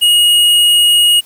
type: tone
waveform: square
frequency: 2881 Hz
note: F#7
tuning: 47 cents flat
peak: -7 dBFS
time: 0.01-1.21 s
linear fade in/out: 20 ms
effects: white hiss -43 dBFS RMS until 1.25 s